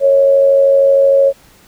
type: tone with amplitude modulation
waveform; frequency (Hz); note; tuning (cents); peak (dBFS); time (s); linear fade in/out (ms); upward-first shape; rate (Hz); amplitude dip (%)
sine; 550; C#5; -14; -4; 0-1.33; 50; sine; 93.1; 45
effects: pink hiss -46 dBFS RMS until 1.67 s